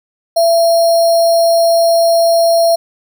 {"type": "tone with sample-and-hold", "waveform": "sine", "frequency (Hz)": 671, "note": "E5", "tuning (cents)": 31, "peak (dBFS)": -7, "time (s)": [0.36, 2.76], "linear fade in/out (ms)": 10, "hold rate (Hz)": 4900, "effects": []}